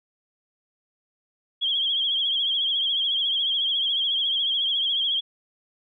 sine tone with vibrato, 3251 Hz, G#7, 38 cents flat, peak -21 dBFS, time 1.61-5.21 s, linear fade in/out 20 ms, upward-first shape triangle, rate 14 Hz, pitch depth 81 cents each way, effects none

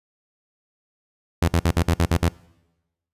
sawtooth tone bursts, 84.4 Hz, E2, 41 cents sharp, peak -12 dBFS, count 8, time 1.42-2.288 s, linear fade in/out 5 ms, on 63 ms, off 52 ms, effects noise-tail reverb RT60 1.0 s tail -23 dB re dry + resampled to 32000 Hz

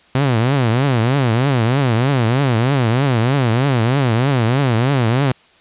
sawtooth tone with vibrato, 125.8 Hz, B2, 32 cents sharp, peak -9 dBFS, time 0.15-5.32 s, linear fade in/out 2 ms, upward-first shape triangle, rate 3.2 Hz, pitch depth 260 cents each way, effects white hiss -50 dBFS RMS until 5.6 s + resampled to 8000 Hz

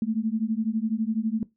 sine beating tone pair, 215.4 / 227.4 Hz, A3 / A#3, -37 / -43 cents, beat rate 12 Hz, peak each -26 dBFS, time 0.02-1.43 s, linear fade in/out 2 ms, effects noise-tail reverb RT60 0.2 s tail -20 dB re dry

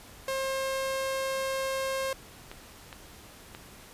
sawtooth tone, 534 Hz, C5, 35 cents sharp, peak -25 dBFS, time 0.28-2.13 s, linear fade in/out 2 ms
clicks, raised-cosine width 0.3 ms, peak -25 dBFS, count 3, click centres 2.515 / 2.928 / 3.549 s
effects pink hiss -50 dBFS RMS until 3.93 s + resampled to 32000 Hz

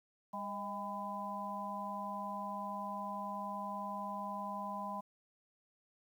harmonic tone with a mistuned harmonic, 201.2 Hz, G3, 45 cents sharp, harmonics 1 / 3 / 4 / 5, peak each -45 / -47 / -45 / -41 dBFS, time 0.33-5.01 s, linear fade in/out 10 ms, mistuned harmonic 3, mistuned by +70 cents, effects 11-bit

